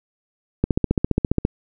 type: click train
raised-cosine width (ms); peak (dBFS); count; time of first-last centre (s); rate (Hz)
3; -4; 13; 0.64-1.451; 14.8
effects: none